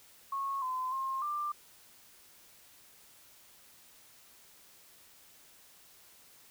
sine tone with pitch steps, 1096 / 1024 / 1066 / 1187 Hz, C#6 / C6 / C6 / D6, -20 / -38 / +32 / +18 cents, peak -32 dBFS, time 0.32-1.52 s, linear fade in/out 5 ms, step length 300 ms, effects white hiss -59 dBFS RMS until 6.5 s

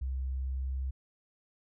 sine tone with pitch glide, 65.41 to 65.86 Hz, C2 to C2, 0 to +12 cents, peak -31 dBFS, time 0.01-0.91 s, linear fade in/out 10 ms, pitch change +12 cents, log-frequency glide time 0.21-0.78 s, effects none

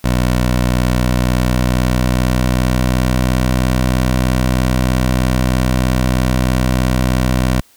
15% pulse tone with pitch glide, 61.74 to 63.15 Hz, B1 to B1, 0 to +39 cents, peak -6 dBFS, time 0.04-7.61 s, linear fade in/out 5 ms, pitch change +39 cents, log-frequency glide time 0.76-3.63 s, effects white hiss -50 dBFS RMS until 7.76 s

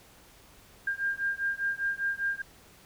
sine beating tone pair, 1600 / 1605 Hz, G6 / G6, +35 / +40 cents, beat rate 5 Hz, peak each -31 dBFS, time 0.87-2.42 s, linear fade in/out 5 ms, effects pink hiss -56 dBFS RMS until 2.85 s

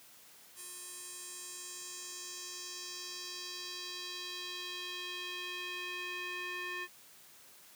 square tone with band-pass filter sweep, 359 Hz, F4, 48 cents sharp, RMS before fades -43 dBFS, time 0.55-6.88 s, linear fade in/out 50 ms, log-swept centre 10000 to 2100 Hz, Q 2.2, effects white hiss -58 dBFS RMS until 7.75 s + high-pass 100 Hz 12 dB/octave

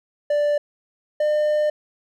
triangle tone pair in turn, 587.3 / 602.4 Hz, D5 / D5, 0 / +44 cents, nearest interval unison, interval 44 cents, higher second, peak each -15 dBFS, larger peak neither, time 0.3-0.58 / 1.2-1.7 s, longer second, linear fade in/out 5 ms, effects none

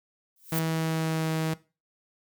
violet noise with exponential growth, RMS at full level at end -28 dBFS, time 0.36-0.59 s, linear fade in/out 2 ms, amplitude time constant 48 ms
sawtooth tone with pitch glide, 161.6 to 159.56 Hz, E3 to D#3, -34 to +44 cents, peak -22 dBFS, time 0.52-1.54 s, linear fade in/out 5 ms, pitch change -22 cents, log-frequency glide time 0.7-1.31 s
effects noise-tail reverb RT60 0.3 s tail -18 dB re dry

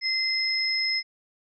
sine tone pair together, 2070 / 5159 Hz, C7 / E8, -19 / -38 cents, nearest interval octave + major third, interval 1581 cents, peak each -27 / -25 dBFS, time 0.01-1.03 s, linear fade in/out 50 ms, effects none

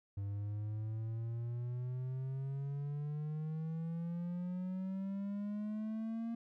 triangle exponential sweep, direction up, 99 to 232.2 Hz, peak -35 dBFS, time 0.17-6.35 s, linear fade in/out 5 ms, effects none

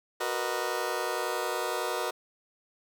20% pulse chord, B major seventh, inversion second, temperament just, 370.4 / 463 / 493.9 / 617.4 Hz, F#4 / A#4 / B4 / D#5, +2 / -12 / 0 / -14 cents, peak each -30 dBFS, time 0.2-2.11 s, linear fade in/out 10 ms, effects none

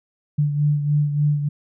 sine beating tone pair, 146.83 / 150.23 Hz, D3 / D3, 0 / +40 cents, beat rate 3.4 Hz, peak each -17 / -25 dBFS, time 0.38-1.49 s, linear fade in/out 10 ms, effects none

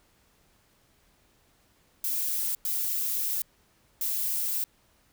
violet noise bursts at uneven times, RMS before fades -29 dBFS, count 3, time 2.04-2.55 / 2.65-3.42 / 4.01-4.64 s, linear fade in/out 2 ms, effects pink hiss -65 dBFS RMS until 5.12 s

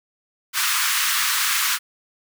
pink high-pass noise, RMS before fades -21 dBFS, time 0.53-1.79 s, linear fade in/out 50 ms, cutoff 1100 Hz, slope 48 dB/octave, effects none

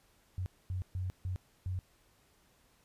sine tone bursts at uneven times, 92.1 Hz, F#2, 7 cents flat, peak -33 dBFS, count 5, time 0.38-0.46 / 0.7-0.82 / 0.95-1.1 / 1.25-1.36 / 1.66-1.79 s, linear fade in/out 0 ms, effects pink hiss -68 dBFS RMS until 2.84 s + resampled to 32000 Hz

